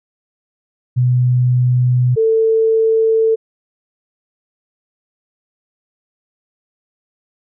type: tone pair in turn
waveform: sine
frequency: 124.8 / 445.8 Hz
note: B2 / A4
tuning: +19 / +23 cents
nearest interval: octave + minor seventh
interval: 2204 cents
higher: second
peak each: -10 dBFS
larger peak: neither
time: 0.96-2.16 / 2.16-3.36 s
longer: neither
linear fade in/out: 20 ms
effects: none